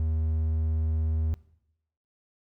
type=tone; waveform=triangle; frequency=79.2 Hz; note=D#2; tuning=31 cents sharp; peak=-22 dBFS; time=0-1.34 s; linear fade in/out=0 ms; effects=noise-tail reverb RT60 0.8 s tail -20 dB re dry